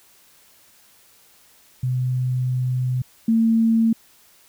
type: tone pair in turn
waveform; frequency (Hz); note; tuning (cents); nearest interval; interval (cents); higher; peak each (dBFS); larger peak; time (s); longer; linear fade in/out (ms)
sine; 126.9 / 226.1; B2 / A3; +47 / +47; minor seventh; 1000; second; -19 / -14; second; 1.83-3.02 / 3.28-3.93; first; 5
effects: white hiss -54 dBFS RMS until 4.48 s